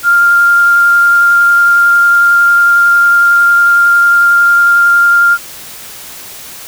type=tone with vibrato; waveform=sine; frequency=1398 Hz; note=F6; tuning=1 cent sharp; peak=-4 dBFS; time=0.03-5.38 s; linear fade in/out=50 ms; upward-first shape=sine; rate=11 Hz; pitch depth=8 cents each way; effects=white hiss -29 dBFS RMS until 6.67 s